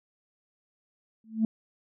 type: tone with exponential growth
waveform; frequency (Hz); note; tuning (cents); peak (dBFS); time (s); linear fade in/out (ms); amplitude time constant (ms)
sine; 221.3; A3; +10; -17; 1.24-1.45; 2; 44
effects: tanh soft clip ceiling -16 dBFS